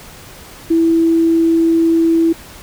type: tone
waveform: sine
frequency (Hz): 329.6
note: E4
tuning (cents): 0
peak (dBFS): -9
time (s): 0.7-2.33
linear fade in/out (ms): 10
effects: pink hiss -37 dBFS RMS until 2.62 s